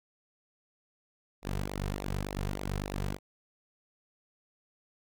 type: tone with flanger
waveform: sawtooth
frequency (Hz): 49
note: G1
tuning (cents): 0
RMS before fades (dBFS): -35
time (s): 1.42-3.19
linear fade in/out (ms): 50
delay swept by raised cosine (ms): 0.61 to 3.61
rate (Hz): 3.4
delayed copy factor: -0.75
effects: none